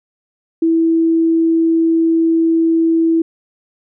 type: tone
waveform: sine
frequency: 328.1 Hz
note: E4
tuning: 8 cents flat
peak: -10 dBFS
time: 0.62-3.22 s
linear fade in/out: 5 ms
effects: none